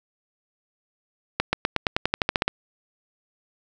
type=accelerating click train; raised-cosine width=0.3 ms; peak=-4 dBFS; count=13; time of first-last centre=1.4-2.48 s; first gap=130 ms; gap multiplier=0.93; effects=none